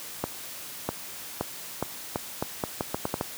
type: accelerating click train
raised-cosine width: 1 ms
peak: -12 dBFS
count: 12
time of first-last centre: 0.24-3.211 s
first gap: 650 ms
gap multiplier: 0.8
effects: white hiss -40 dBFS RMS until 3.37 s + high-pass 80 Hz 12 dB/octave